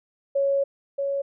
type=tone pair in turn; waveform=sine; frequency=554.4 / 556.5 Hz; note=C#5 / C#5; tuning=0 / +7 cents; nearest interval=unison; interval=7 cents; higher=second; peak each=-19 / -23 dBFS; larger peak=first; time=0.35-0.64 / 0.98-1.22 s; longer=first; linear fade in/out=10 ms; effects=none